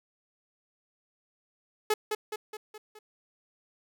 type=tone with echo; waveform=sawtooth; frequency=427.6 Hz; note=A4; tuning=49 cents flat; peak=-19 dBFS; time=1.9-1.94 s; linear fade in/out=5 ms; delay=210 ms; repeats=5; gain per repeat=-5 dB; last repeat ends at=2.99 s; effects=none